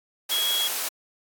sine tone in noise, 3322 Hz, G#7, in tune, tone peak -23 dBFS, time 0.31-0.68 s, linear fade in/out 10 ms, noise white, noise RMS -28 dBFS, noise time 0.29-0.89 s, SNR +2 dB, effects high-pass 400 Hz 12 dB/octave + AAC 64 kbps

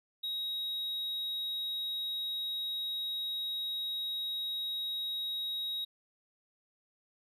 triangle tone, 3800 Hz, A#7, 33 cents sharp, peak -32 dBFS, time 0.23-5.85 s, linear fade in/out 10 ms, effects none

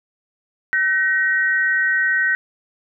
sine tone pair together, 1524.9 / 1887 Hz, G6 / A#6, -48 / +21 cents, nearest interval major third, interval 369 cents, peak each -18 dBFS, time 0.73-2.35 s, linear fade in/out 0 ms, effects none

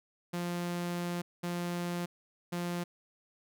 sawtooth tone bursts at uneven times, 174.61 Hz, F3, in tune, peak -29 dBFS, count 3, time 0.33-1.22 / 1.43-2.06 / 2.52-2.84 s, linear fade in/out 10 ms, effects none

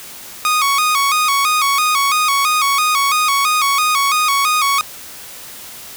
sawtooth tone with vibrato, 1174.7 Hz, D6, in tune, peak -9 dBFS, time 0.45-4.81 s, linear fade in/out 0 ms, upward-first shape square, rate 3 Hz, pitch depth 92 cents each way, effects white hiss -34 dBFS RMS until 5.96 s

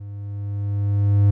triangle tone with level ramp, 101.3 Hz, G#2, 43 cents flat, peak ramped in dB -30 to -9 dBFS, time 0-1.31 s, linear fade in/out 10 ms, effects none

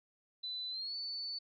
sine tone with pitch glide, 4000 to 4490 Hz, B7 to C#8, +21 to +21 cents, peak -38 dBFS, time 0.43-1.39 s, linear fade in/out 10 ms, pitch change +200 cents, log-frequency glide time 0.7-0.95 s, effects none

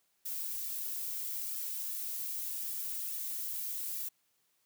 violet noise with flanger, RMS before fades -38 dBFS, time 0.25-4.09 s, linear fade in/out 10 ms, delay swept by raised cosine 1.9 to 2.55 ms, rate 2.4 Hz, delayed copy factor -0.55, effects white hiss -75 dBFS RMS until 4.65 s + high-pass 80 Hz 12 dB/octave

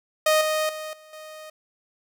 sawtooth tone with level steps, 621 Hz, D#5, 3 cents flat, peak -13 / -18 / -28 / -43 / -35 dBFS, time 0.26-1.5 s, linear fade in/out 5 ms, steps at 0.41 / 0.69 / 0.93 / 1.13 s, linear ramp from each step 2 ms, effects none

